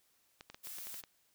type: clicks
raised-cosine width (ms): 0.2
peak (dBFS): -31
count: 8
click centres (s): 0.409 / 0.5 / 0.545 / 0.671 / 0.785 / 0.87 / 0.942 / 1.038
type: noise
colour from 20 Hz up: blue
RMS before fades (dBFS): -46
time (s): 0.63-1.02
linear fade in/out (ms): 20
effects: white hiss -73 dBFS RMS until 1.34 s